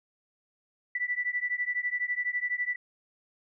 sine beating tone pair, 1964 / 1976 Hz, B6 / B6, -10 / 0 cents, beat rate 12 Hz, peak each -31 dBFS, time 0.95-2.76 s, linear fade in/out 5 ms, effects none

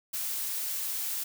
blue noise, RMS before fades -33 dBFS, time 0.13-1.24 s, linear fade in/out 10 ms, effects none

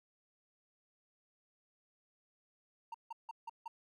triangle tone bursts, 918 Hz, A#5, 27 cents flat, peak -39 dBFS, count 5, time 2.92-3.68 s, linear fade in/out 5 ms, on 24 ms, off 160 ms, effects none

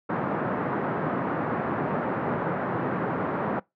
pink band-pass noise, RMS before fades -28 dBFS, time 0.09-3.6 s, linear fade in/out 10 ms, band 140 to 1500 Hz, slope 24 dB/octave, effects noise-tail reverb RT60 0.2 s tail -24 dB re dry

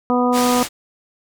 harmonic tone, 246.9 Hz, B3, in tune, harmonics 1 / 2 / 3 / 4 / 5, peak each -17 / -20 / -22 / -23 / -24 dBFS, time 0.1-0.63 s, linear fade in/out 0 ms
white low-pass noise, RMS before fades -25 dBFS, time 0.32-0.69 s, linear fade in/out 50 ms, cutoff 8300 Hz, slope 12 dB/octave
effects none

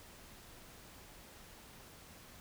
silence, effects pink hiss -56 dBFS RMS until 2.4 s

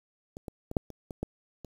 clicks, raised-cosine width 2 ms, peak -28 / -24 / -24 / -10 / -30 / -25 / -18 / -29 dBFS, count 8, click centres 0.369 / 0.482 / 0.714 / 0.768 / 0.903 / 1.108 / 1.23 / 1.647 s, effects 8-bit

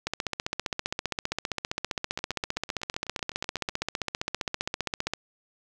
two click trains, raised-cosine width 0.2 ms, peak -23 / -11 dBFS, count 13 / 78, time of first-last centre 2.19-3.694 / 0.07-5.136 s, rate 7.98 / 15.2 Hz, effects none

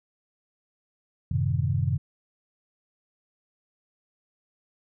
sine chord, F# diminished seventh, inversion none, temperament equal, 92.5 / 110 / 130.81 / 155.56 Hz, F#2 / A2 / C3 / Eb3, 0 / 0 / 0 / 0 cents, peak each -27 / -30 / -26 / -30 dBFS, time 1.31-1.98 s, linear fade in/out 5 ms, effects none

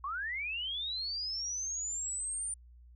sine linear sweep, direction up, 1060 to 9190 Hz, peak -34 dBFS, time 0.04-2.54 s, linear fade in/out 2 ms, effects added 60 Hz sine -53 dBFS peak until 2.95 s

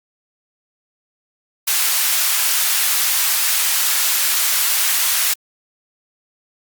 white high-pass noise, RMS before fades -17 dBFS, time 1.67-5.34 s, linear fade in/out 10 ms, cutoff 1100 Hz, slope 12 dB/octave, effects Opus 48 kbps

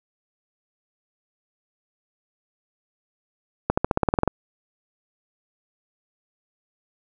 accelerating click train, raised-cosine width 1 ms, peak -4 dBFS, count 11, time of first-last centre 3.7-4.277 s, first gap 75 ms, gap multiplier 0.94, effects none

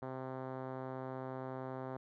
5% pulse tone with low-pass filter, 130.7 Hz, C3, 1 cent flat, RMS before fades -43 dBFS, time 0.02-1.97 s, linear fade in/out 5 ms, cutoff 830 Hz, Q 0.7, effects none

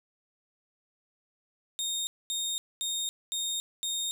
25% pulse tone bursts, 3689 Hz, A#7, 19 cents flat, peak -26 dBFS, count 5, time 1.79-4.11 s, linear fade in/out 0 ms, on 280 ms, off 230 ms, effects none

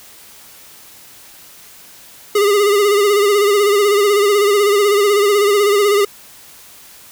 square tone with vibrato, 408.3 Hz, G#4, 29 cents flat, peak -11 dBFS, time 2.35-6.05 s, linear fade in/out 5 ms, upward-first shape sine, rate 16 Hz, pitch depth 57 cents each way, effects white hiss -41 dBFS RMS until 7.11 s

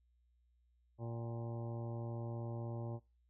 harmonic tone with a mistuned harmonic, 116.54 Hz, A#2, in tune, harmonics 1 / 2 / 3 / 4 / 5 / 6 / 7 / 8 / 9, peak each -41 / -50 / -49 / -56 / -51 / -60 / -56 / -61 / -63 dBFS, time 0.98-3 s, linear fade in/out 50 ms, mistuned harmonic 6, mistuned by +98 cents, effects noise-tail reverb RT60 0.3 s tail -24 dB re dry + added 60 Hz sine -70 dBFS peak until 3.29 s

